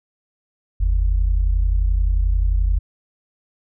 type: tone pair together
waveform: sine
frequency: 46.38 / 77.78 Hz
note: F#1 / D#2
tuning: +5 / 0 cents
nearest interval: major sixth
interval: 895 cents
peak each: -15 / -23 dBFS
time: 0.8-2.79 s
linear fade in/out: 10 ms
effects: none